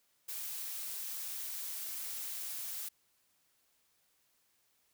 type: noise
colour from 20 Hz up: blue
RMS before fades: -41 dBFS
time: 0.28-2.89 s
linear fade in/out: 10 ms
effects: white hiss -74 dBFS RMS until 4.93 s